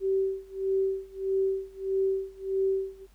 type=tone with tremolo; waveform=sine; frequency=385.4 Hz; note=G4; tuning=29 cents flat; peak=-22 dBFS; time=0-3.07 s; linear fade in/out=50 ms; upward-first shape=sine; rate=1.6 Hz; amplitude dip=95%; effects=added 48 Hz sine -55 dBFS peak until 3.14 s + pink hiss -65 dBFS RMS until 3.14 s